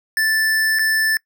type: tone with dropouts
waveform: square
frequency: 1760 Hz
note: A6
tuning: in tune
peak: -16 dBFS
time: 0.17-1.17 s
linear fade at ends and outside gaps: 1 ms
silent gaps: 0.788-0.793 s
effects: noise-tail reverb RT60 0.1 s tail -25 dB re dry